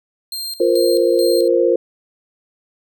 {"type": "tone with tremolo", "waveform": "sawtooth", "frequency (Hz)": 4186, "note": "C8", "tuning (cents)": 0, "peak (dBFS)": -21, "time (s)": [0.32, 1.48], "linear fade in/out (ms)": 2, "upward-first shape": "square", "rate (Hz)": 2.3, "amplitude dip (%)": 75}
{"type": "chord", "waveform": "sine", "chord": "F suspended fourth", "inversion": "none", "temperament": "equal", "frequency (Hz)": [349.2, 466.2, 523.3], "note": ["F4", "Bb4", "C5"], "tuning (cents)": [0, 0, 0], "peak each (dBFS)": -16, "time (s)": [0.6, 1.76], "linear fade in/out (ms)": 5}
{"effects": []}